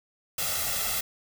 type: noise with comb filter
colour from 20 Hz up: white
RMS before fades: -29 dBFS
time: 0.38-1.01 s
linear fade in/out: 5 ms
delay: 1.5 ms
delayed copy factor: +0.85
effects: none